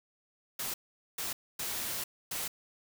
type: noise bursts at uneven times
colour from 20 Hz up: white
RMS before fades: -36 dBFS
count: 4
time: 0.59-0.74 / 1.18-1.33 / 1.59-2.04 / 2.31-2.48 s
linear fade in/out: 5 ms
effects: none